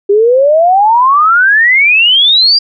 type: exponential sweep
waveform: sine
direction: up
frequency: 393.9 to 4867 Hz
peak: -4 dBFS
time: 0.09-2.59 s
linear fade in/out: 10 ms
effects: none